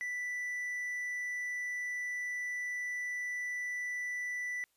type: tone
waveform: triangle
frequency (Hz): 1975.5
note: B6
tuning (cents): 0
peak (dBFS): -33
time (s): 0.01-4.64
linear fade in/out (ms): 0
effects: white hiss -75 dBFS RMS until 4.76 s + resampled to 32000 Hz